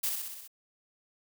blue noise with echo, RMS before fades -30 dBFS, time 0.03-0.1 s, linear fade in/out 10 ms, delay 63 ms, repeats 6, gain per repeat -3 dB, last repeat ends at 0.478 s, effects none

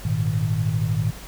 sine chord, Ab suspended second, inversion none, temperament equal, 103.83 / 116.54 / 155.56 Hz, Ab2 / Bb2 / Eb3, 0 / 0 / 0 cents, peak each -24 dBFS, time 0.05-1.11 s, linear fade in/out 5 ms, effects added 50 Hz sine -39 dBFS peak until 1.27 s + pink hiss -41 dBFS RMS until 1.27 s

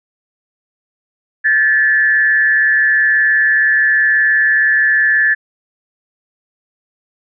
sine tone with frequency modulation, 1737 Hz, A6, 23 cents flat, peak -9 dBFS, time 1.44-5.35 s, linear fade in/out 20 ms, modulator 145 Hz, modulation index 0.6, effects none

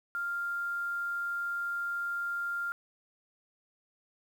sine tone with quantisation, 1396.9 Hz, F6, in tune, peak -31 dBFS, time 0.15-2.72 s, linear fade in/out 0 ms, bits 9, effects none

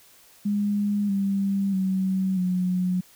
sine tone with pitch steps, 204.9 / 197.01 / 189.42 / 182.12 Hz, G#3 / G3 / F#3 / F#3, -23 / +9 / +41 / -27 cents, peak -21 dBFS, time 0.45-3.01 s, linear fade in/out 10 ms, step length 640 ms, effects white hiss -54 dBFS RMS until 3.15 s

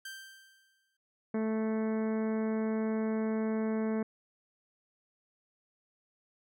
sawtooth tone with exponential decay, 1568 Hz, G6, in tune, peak -36 dBFS, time 0.05-0.97 s, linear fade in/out 5 ms, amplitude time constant 200 ms
harmonic tone, 219.6 Hz, A3, 3 cents flat, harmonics 1 / 2 / 3 / 4 / 5 / 6 / 7 / 8 / 9 / 10, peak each -30 / -35 / -42 / -48 / -49 / -54 / -52 / -54 / -56 / -55 dBFS, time 1.34-4.03 s, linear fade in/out 5 ms
effects none

